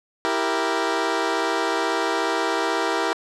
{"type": "chord", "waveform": "15% pulse", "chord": "E diminished", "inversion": "none", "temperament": "equal", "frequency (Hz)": [329.6, 392, 466.2], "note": ["E4", "G4", "Bb4"], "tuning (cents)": [0, 0, 0], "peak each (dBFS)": -19, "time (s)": [0.25, 3.13], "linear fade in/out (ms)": 0, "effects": ["low-pass 6000 Hz 12 dB/octave"]}